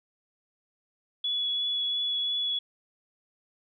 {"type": "tone with vibrato", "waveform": "sine", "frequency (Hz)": 3396, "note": "G#7", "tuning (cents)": 38, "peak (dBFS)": -26, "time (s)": [1.24, 2.59], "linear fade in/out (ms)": 5, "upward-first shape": "triangle", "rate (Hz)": 2.9, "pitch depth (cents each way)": 11, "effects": []}